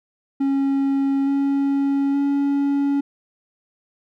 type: tone with pitch steps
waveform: triangle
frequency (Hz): 274.4 / 277.7 / 281.1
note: C#4 / C#4 / C#4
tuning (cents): -17 / +3 / +24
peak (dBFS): -15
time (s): 0.4-3.01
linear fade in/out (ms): 10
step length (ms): 870
effects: none